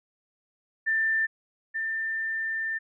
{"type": "tone pair in turn", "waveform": "sine", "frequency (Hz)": [1783, 1790.3], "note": ["A6", "A6"], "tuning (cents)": [22, 30], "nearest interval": "unison", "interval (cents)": 8, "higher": "second", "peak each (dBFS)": [-22, -27], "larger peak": "first", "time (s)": [[0.86, 1.27], [1.74, 2.79]], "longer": "second", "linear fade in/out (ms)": 20, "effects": []}